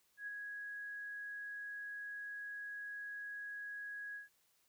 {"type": "tone with ADSR envelope", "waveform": "sine", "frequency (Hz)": 1661.2, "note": "G#6", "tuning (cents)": 0, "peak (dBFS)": -40, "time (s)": [0.17, 4.29], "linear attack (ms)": 100, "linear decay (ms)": 21, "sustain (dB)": -3, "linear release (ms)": 140, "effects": ["white hiss -75 dBFS RMS until 4.68 s"]}